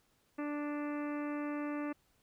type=harmonic tone; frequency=293.7 Hz; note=D4; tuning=in tune; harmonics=1 / 2 / 3 / 4 / 5 / 6 / 7 / 8 / 9; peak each=-36 / -44 / -50 / -47 / -53 / -52 / -54 / -58 / -56 dBFS; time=0.38-1.93 s; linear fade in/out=10 ms; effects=pink hiss -73 dBFS RMS until 2.22 s